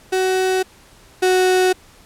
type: tone pair in turn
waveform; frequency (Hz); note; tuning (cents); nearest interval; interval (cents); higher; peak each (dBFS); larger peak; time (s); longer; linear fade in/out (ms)
35% pulse; 374.7 / 369.8; F#4 / F#4; +22 / -1; unison; 23; first; -14 / -11; second; 0.12-0.63 / 1.22-1.73; neither; 10
effects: pink hiss -48 dBFS RMS until 2.05 s + low-pass 12000 Hz 12 dB/octave